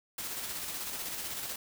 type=noise with tremolo; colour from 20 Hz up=white; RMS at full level=-37 dBFS; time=0.18-1.56 s; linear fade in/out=5 ms; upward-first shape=square; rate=16 Hz; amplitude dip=30%; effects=none